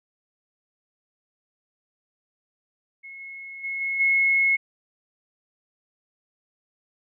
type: tone with level steps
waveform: sine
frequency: 2176 Hz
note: C#7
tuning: 33 cents flat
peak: -38 / -36 / -27 / -24 / -17 dBFS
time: 3.03-4.57 s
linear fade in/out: 20 ms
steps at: 3.19 / 3.63 / 3.8 / 3.99 s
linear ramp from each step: 20 ms
effects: none